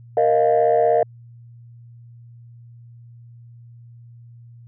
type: chord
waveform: sine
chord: Bb suspended fourth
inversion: none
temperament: equal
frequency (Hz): 466.2 / 622.3 / 698.5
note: Bb4 / Eb5 / F5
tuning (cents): 0 / 0 / 0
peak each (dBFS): -17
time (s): 0.17-1.03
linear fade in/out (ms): 2
effects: tanh soft clip ceiling -8 dBFS + added 118 Hz sine -41 dBFS peak until 4.67 s